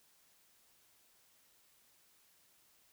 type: silence
effects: white hiss -69 dBFS RMS until 2.92 s

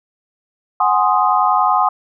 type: chord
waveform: sine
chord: Ab dominant seventh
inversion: third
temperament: equal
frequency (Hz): 740 / 830.6 / 1046.5 / 1244.5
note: Gb5 / Ab5 / C6 / Eb6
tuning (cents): 0 / 0 / 0 / 0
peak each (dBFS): -17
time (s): 0.8-1.89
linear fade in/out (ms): 5
effects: none

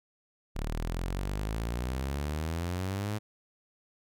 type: exponential sweep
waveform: sawtooth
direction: up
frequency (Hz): 36.07 to 108.1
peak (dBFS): -27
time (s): 0.55-3.19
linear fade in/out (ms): 20
effects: none

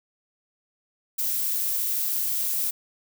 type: noise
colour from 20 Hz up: violet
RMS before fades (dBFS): -26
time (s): 1.18-2.71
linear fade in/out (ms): 10
effects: none

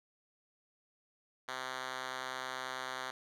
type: tone with band-pass filter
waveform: 5% pulse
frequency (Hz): 129.5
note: C3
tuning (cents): -17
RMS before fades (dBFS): -41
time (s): 1.48-3.11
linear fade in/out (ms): 5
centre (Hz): 2300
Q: 0.63
effects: none

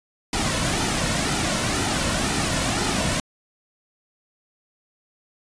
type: noise with flanger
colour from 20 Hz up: pink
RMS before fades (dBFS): -23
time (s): 0.33-3.2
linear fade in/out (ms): 2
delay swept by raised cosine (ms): 1.8 to 2.52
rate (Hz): 2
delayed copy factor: -0.55
effects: resampled to 22050 Hz

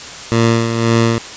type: tone with tremolo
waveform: 15% pulse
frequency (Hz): 115.3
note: A#2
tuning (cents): -19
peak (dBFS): -3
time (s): 0.32-1.18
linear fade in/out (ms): 0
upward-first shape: sine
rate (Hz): 1.9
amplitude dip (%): 55
effects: white hiss -30 dBFS RMS until 1.36 s + resampled to 16000 Hz

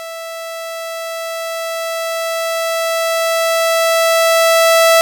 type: tone with level ramp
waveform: sawtooth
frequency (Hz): 659.3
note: E5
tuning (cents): 0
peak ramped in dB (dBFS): -22 to -3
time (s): 0-5.01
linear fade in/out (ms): 0
effects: none

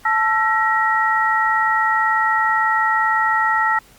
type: tone cluster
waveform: sine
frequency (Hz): 878 / 1340 / 1896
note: A5 / E6 / A#6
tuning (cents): -4 / +28 / +29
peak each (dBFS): -19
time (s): 0.05-3.79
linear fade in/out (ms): 5
effects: pink hiss -49 dBFS RMS until 3.98 s + Opus 48 kbps

